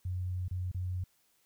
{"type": "tone with dropouts", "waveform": "sine", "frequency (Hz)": 91.1, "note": "F#2", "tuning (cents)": -26, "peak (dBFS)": -32, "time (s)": [0.05, 1.04], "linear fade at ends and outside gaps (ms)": 5, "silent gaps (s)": [[0.482, 0.51], [0.716, 0.745]], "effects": ["white hiss -71 dBFS RMS until 1.45 s"]}